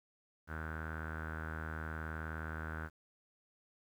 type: tone with low-pass filter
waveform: sawtooth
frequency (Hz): 79.3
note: D#2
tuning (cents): +33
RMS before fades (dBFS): -42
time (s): 0.47-2.9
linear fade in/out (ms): 50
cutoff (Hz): 1500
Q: 8.8
effects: 11-bit